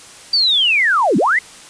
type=linear two-way sweep; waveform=sine; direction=down then up; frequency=4699 to 164.81 to 2114 Hz; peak=-11 dBFS; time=0.33-1.39 s; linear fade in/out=5 ms; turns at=1.17 s; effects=white hiss -39 dBFS RMS until 1.69 s + resampled to 22050 Hz